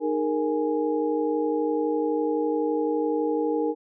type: tone cluster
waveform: sine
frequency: 307.9 / 413.8 / 465.7 / 832 Hz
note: D#4 / G#4 / A#4 / G#5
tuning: -18 / -6 / -2 / +3 cents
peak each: -26 / -32 / -25 / -33 dBFS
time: 0-3.75 s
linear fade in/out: 50 ms
effects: none